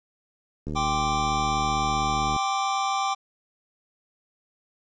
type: click train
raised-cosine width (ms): 3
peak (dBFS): -20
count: 129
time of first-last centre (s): 0.67-2.363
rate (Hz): 75.6
type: chord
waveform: square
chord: G suspended fourth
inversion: none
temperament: equal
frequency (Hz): 784 / 1046.5 / 1174.7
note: G5 / C6 / D6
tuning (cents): 0 / 0 / 0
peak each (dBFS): -27 / -33 / -28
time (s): 0.75-3.15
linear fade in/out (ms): 20
effects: resampled to 16000 Hz + 9-bit